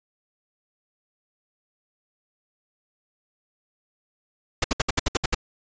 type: noise bursts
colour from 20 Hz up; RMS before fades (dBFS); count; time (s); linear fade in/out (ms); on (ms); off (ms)
pink; -21; 9; 4.62-5.347; 5; 23; 65
effects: resampled to 16000 Hz